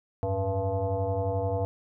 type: tone with frequency modulation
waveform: sine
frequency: 293.7 Hz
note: D4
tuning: in tune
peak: -25 dBFS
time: 0.23-1.65 s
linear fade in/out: 0 ms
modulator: 192 Hz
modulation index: 2.4
effects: none